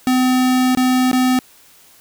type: tone with dropouts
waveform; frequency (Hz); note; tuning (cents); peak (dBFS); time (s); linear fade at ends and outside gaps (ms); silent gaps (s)
square; 254.9; C4; -45; -13; 0.07-1.39; 1; 0.75-0.772 / 1.115-1.13
effects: white hiss -48 dBFS RMS until 2 s